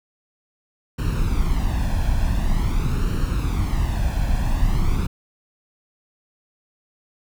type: noise with flanger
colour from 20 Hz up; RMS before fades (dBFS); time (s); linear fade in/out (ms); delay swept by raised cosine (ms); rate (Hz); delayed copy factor
brown; -20; 0.98-5.07; 10; 0.71 to 1.21; 0.46; +0.65
effects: none